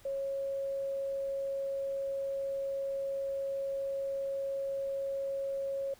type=tone; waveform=sine; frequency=548 Hz; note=C#5; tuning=20 cents flat; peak=-32 dBFS; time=0.05-5.94 s; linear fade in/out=5 ms; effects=pink hiss -60 dBFS RMS until 5.99 s